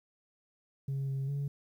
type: tone with pitch steps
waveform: sine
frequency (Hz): 136.8 / 135.6 / 141.4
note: C#3 / C#3 / C#3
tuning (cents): -23 / -38 / +35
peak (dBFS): -29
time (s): 0.88-1.48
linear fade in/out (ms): 5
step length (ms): 200
effects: tanh soft clip ceiling -30 dBFS + 11-bit